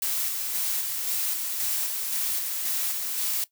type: noise with tremolo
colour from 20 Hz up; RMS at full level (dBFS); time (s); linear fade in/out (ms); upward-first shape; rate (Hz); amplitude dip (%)
blue; -27; 0.02-3.44; 2; square; 1.9; 30
effects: noise-tail reverb RT60 0.1 s tail -17 dB re dry